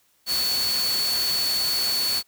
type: tone in noise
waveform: sine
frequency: 4435 Hz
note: C#8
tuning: in tune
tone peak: -22 dBFS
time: 0.26-2.23 s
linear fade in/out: 50 ms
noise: white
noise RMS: -29 dBFS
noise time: 0.26-2.23 s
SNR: +4 dB
effects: white hiss -64 dBFS RMS until 2.27 s